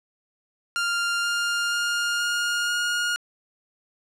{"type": "tone with pitch steps", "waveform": "sawtooth", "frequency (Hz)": [1397, 1405.1, 1413.2, 1421.4, 1429.7], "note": ["F6", "F6", "F6", "F6", "F6"], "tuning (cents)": [0, 10, 20, 30, 40], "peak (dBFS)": -19, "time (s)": [0.76, 3.16], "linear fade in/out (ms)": 0, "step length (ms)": 480, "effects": ["low-pass 9000 Hz 12 dB/octave"]}